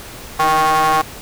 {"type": "ring-modulated tone", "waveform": "45% pulse", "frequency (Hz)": 155.56, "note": "D#3", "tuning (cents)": 0, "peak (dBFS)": -9, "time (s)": [0.39, 1.02], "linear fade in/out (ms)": 10, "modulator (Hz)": 939, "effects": ["pink hiss -34 dBFS RMS until 1.21 s"]}